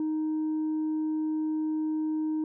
sine tone, 311.1 Hz, D#4, in tune, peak -24 dBFS, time 0-2.44 s, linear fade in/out 2 ms, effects tanh soft clip ceiling -25 dBFS

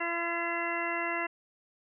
harmonic tone, 340 Hz, F4, 46 cents flat, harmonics 1 / 2 / 3 / 4 / 5 / 6 / 8, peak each -38 / -37 / -37 / -39 / -38 / -35 / -39 dBFS, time 0-1.27 s, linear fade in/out 10 ms, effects none

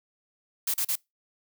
blue noise bursts, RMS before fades -27 dBFS, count 3, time 0.67-0.956 s, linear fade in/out 5 ms, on 70 ms, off 38 ms, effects noise-tail reverb RT60 0.2 s tail -25 dB re dry

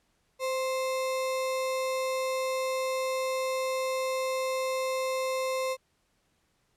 sine tone with sample-and-hold, 520 Hz, C5, 11 cents flat, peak -27 dBFS, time 0.39-5.77 s, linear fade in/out 50 ms, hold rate 1575 Hz, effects pink hiss -72 dBFS RMS until 6.76 s + low-pass 11000 Hz 12 dB/octave

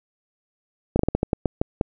slowing click train, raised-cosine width 2 ms, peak -6 dBFS, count 10, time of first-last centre 0.96-1.811 s, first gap 33 ms, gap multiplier 1.25, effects none

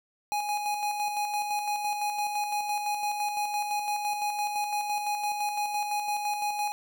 square tone with tremolo, 830.6 Hz, G#5, in tune, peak -27 dBFS, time 0.32-6.72 s, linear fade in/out 0 ms, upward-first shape square, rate 5.9 Hz, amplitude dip 40%, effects none

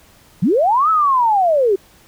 sine linear two-way sweep, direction up then down, 141.8 to 1318.5 to 366 Hz, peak -11 dBFS, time 0.42-1.76 s, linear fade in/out 10 ms, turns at 0.9 s, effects pink hiss -49 dBFS RMS until 2.07 s

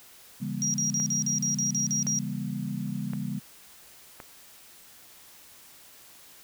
sine chord, C# diminished seventh, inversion none, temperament just, 138.59 / 166.31 / 199.57 / 239.5 Hz, C#3 / E3 / G3 / Bb3, 0 / +16 / +31 / +47 cents, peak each -35 / -37 / -33 / -36 dBFS, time 0.4-3.4 s, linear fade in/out 20 ms
sine tone bursts, 5710 Hz, F8, 37 cents sharp, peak -25 dBFS, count 10, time 0.62-2.189 s, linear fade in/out 0 ms, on 120 ms, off 41 ms
click train, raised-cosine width 0.5 ms, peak -26 dBFS, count 4, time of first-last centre 1-4.202 s, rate 0.937 Hz
effects white hiss -52 dBFS RMS until 6.43 s

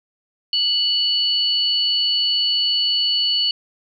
sine tone pair together, 2952 / 4437 Hz, F#7 / C#8, -5 / +1 cents, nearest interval perfect fifth, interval 706 cents, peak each -19 dBFS, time 0.53-3.51 s, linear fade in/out 2 ms, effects none

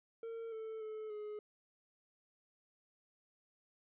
triangle tone with pitch steps, 456.3 / 442.1 / 433.5 / 421.3 Hz, A#4 / A4 / A4 / G#4, -37 / +8 / -26 / +25 cents, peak -40 dBFS, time 0.23-1.39 s, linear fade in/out 2 ms, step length 290 ms, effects resampled to 8000 Hz

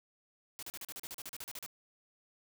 white noise bursts, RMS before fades -44 dBFS, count 15, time 0.59-1.662 s, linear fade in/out 0 ms, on 36 ms, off 38 ms, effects none

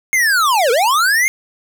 square linear two-way sweep, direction down then up, 2163 to 440 to 2163 Hz, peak -12 dBFS, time 0.13-1.28 s, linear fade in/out 0 ms, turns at 0.71 s, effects none

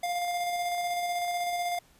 square tone with tremolo, 703 Hz, F5, 11 cents sharp, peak -28 dBFS, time 0.03-1.79 s, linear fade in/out 5 ms, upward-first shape square, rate 16 Hz, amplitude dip 25%, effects pink hiss -61 dBFS RMS until 1.99 s + resampled to 32000 Hz

